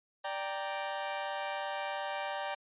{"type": "chord", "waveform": "sawtooth", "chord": "G minor", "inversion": "second", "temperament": "equal", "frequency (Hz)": [587.3, 784, 932.3], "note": ["D5", "G5", "Bb5"], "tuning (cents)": [0, 0, 0], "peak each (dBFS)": [-35, -34, -37], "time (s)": [0.24, 2.55], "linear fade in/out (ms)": 10, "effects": ["resampled to 8000 Hz"]}